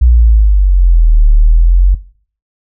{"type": "exponential two-way sweep", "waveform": "sine", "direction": "down then up", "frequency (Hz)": [61.8, 36.54, 47.52], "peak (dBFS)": -3, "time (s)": [0.01, 1.95], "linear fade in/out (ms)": 10, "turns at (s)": 1.3, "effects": ["noise-tail reverb RT60 0.5 s tail -19 dB re dry"]}